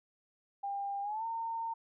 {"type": "tone with pitch glide", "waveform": "sine", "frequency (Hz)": [799, 912.5], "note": ["G5", "A#5"], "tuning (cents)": [33, -37], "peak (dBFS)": -34, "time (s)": [0.63, 1.74], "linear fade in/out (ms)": 10, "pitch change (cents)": 230, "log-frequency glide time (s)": [1.02, 1.25], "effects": []}